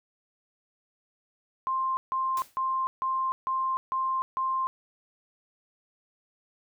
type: tone bursts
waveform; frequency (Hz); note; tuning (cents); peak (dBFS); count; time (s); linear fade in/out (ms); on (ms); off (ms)
sine; 1052; C6; +9; -25; 7; 1.67-4.67; 0; 300; 150
type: noise with exponential decay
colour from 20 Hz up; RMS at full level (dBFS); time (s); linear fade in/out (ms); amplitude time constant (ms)
white; -38; 2.37-2.6; 2; 49
effects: none